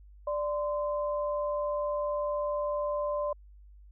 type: tone pair together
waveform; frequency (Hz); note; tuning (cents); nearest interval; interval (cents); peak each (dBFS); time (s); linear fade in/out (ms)
sine; 589 / 1033.5; D5 / C6; +5 / -22; minor seventh; 973; -29 / -35; 0.27-3.33; 5
effects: added 50 Hz sine -50 dBFS peak until 3.91 s

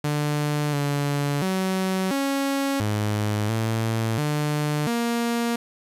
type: tone with pitch steps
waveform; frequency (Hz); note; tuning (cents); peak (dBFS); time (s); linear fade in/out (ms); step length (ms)
sawtooth; 148.2 / 143.4 / 188.6 / 275.6 / 105.3 / 112.3 / 149.2 / 235; D3 / D3 / F#3 / C#4 / G#2 / A2 / D3 / A#3; +16 / -41 / +33 / -10 / +24 / +36 / +28 / +14; -18; 0.04-5.56; 5; 690
effects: resampled to 32000 Hz + 8-bit

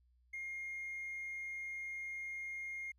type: tone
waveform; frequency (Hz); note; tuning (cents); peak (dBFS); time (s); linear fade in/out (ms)
triangle; 2130; C7; +30; -38; 0.33-2.92; 10
effects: tanh soft clip ceiling -37 dBFS + added 61 Hz sine -68 dBFS peak until 2.98 s

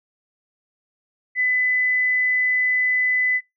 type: tone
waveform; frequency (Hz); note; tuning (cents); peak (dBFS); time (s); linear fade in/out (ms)
sine; 2005; B6; +26; -17; 1.35-3.41; 50
effects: noise-tail reverb RT60 0.2 s tail -25 dB re dry

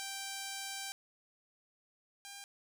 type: tone pair in turn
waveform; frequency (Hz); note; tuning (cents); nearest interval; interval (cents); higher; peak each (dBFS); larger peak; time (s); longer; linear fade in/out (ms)
5% pulse; 784 / 798.2; G5 / G5; 0 / +31; unison; 31; second; -28 / -35; first; 0-0.92 / 2.25-2.44; first; 0
effects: none

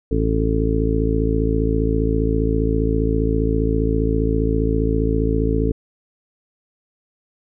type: harmonic tone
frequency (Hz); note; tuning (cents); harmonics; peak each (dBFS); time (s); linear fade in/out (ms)
55; A1; 0; 1 / 2 / 3 / 4 / 5 / 6 / 7 / 8; -20 / -24 / -26 / -30 / -23 / -30 / -30 / -23; 0.11-5.72; 5
effects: none

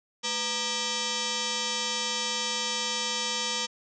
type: tone with frequency modulation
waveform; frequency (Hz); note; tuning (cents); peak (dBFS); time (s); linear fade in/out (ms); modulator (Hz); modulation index
sine; 1213; D#6; -44; -27; 0.23-3.67; 20; 715; 7.9
effects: none

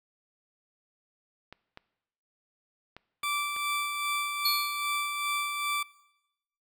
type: clicks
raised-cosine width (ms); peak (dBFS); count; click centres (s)
0.3; -28; 5; 1.526 / 1.774 / 2.966 / 3.233 / 3.564
type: tone with tremolo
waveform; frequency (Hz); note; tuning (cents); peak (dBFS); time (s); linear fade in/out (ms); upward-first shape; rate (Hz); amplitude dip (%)
20% pulse; 1167; D6; -11; -23; 3.23-5.83; 5; sine; 2.5; 40
type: tone with exponential decay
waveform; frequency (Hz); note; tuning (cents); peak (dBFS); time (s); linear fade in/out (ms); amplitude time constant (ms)
square; 4350; C#8; -33; -23; 4.45-5.01; 5; 120
effects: noise-tail reverb RT60 0.9 s tail -20 dB re dry

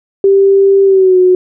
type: tone with pitch glide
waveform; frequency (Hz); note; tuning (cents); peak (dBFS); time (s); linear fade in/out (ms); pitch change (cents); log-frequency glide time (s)
sine; 392.5 to 366.2; G4 to F#4; +2 to -18; -4; 0.24-1.35; 2; -120; 0.84-1.18
effects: none

